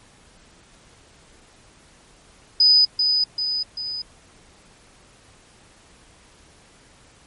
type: tone with echo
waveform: sine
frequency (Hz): 4986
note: D#8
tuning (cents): +3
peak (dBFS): -11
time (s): 2.6-2.85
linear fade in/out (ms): 5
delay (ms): 390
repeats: 3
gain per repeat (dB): -5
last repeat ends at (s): 4.02
effects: pink hiss -52 dBFS RMS until 7.26 s + MP3 48 kbps